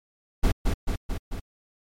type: noise with echo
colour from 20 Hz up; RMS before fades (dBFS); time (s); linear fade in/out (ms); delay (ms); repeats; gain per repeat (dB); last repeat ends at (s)
brown; -18; 0.43-0.52; 10; 220; 4; -3; 1.4
effects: MP3 64 kbps